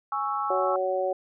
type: chord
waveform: sine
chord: C# minor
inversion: second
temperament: equal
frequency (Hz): 830.6 / 1108.7 / 1318.5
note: G#5 / C#6 / E6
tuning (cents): 0 / 0 / 0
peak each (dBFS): -30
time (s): 0.12-0.76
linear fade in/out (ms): 2
type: harmonic tone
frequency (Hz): 186.6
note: F#3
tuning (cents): +15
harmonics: 2 / 3 / 4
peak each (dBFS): -30 / -26 / -30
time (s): 0.5-1.13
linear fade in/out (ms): 5
effects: none